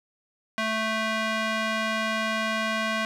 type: tone with band-pass filter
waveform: square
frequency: 220 Hz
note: A3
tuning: in tune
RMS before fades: -27 dBFS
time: 0.58-3.05 s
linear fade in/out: 0 ms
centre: 1900 Hz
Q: 0.87
effects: none